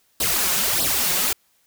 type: noise with flanger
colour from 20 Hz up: white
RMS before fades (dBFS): -21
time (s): 0.2-1.33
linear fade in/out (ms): 5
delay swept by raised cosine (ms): 0.22 to 5.62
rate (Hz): 1.6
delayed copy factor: +0.8
effects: white hiss -63 dBFS RMS until 1.66 s